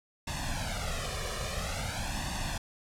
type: noise with flanger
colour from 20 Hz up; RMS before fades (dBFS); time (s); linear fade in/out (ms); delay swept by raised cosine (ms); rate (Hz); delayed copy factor
pink; -34; 0.27-2.58; 5; 1.1 to 1.72; 0.49; +0.95
effects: low-pass 9000 Hz 12 dB/octave